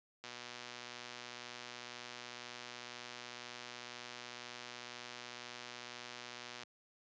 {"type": "click train", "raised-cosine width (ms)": 0.2, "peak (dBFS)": -29, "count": 781, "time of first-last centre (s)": [0.24, 6.633], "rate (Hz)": 122, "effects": ["high-pass 150 Hz 12 dB/octave", "resampled to 16000 Hz"]}